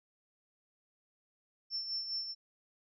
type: tone with tremolo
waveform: sine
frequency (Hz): 5380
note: E8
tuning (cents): +34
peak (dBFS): -33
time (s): 1.7-2.35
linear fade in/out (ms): 50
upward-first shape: sine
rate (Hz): 4.9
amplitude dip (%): 55
effects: none